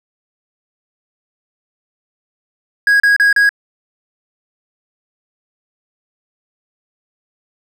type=tone bursts; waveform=triangle; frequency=1649 Hz; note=G#6; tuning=13 cents flat; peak=-6 dBFS; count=4; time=2.87-3.492 s; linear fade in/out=2 ms; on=130 ms; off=34 ms; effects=none